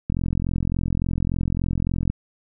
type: click train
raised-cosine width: 5 ms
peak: -11 dBFS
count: 88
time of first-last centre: 0.1-2.1 s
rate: 43.5 Hz
effects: none